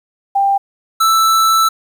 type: tone pair in turn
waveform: sine / square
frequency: 792 / 1321.6 Hz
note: G5 / E6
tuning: +18 / +4 cents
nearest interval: major sixth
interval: 886 cents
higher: second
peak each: -10 / -10 dBFS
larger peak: neither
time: 0.35-0.58 / 1-1.69 s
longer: second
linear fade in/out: 10 ms
effects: 8-bit